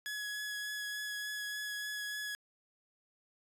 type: tone with vibrato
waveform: sawtooth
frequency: 1685 Hz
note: G#6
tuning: 25 cents sharp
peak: -34 dBFS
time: 0.06-2.35 s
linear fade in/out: 0 ms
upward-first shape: triangle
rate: 3.4 Hz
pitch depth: 13 cents each way
effects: resampled to 32000 Hz